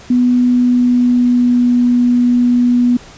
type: tone with pitch glide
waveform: sine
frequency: 246.9 to 244.1 Hz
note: B3 to B3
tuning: 0 to -20 cents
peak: -8 dBFS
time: 0.1-2.97 s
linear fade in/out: 5 ms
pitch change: -20 cents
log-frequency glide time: 0.46-1.77 s
effects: pink hiss -38 dBFS RMS until 3.17 s + resampled to 16000 Hz